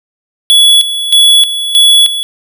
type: tone with tremolo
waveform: square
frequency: 3391 Hz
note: G#7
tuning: 35 cents sharp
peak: -3 dBFS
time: 0.5-2.23 s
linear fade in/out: 0 ms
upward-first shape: square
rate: 1.6 Hz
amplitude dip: 70%
effects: none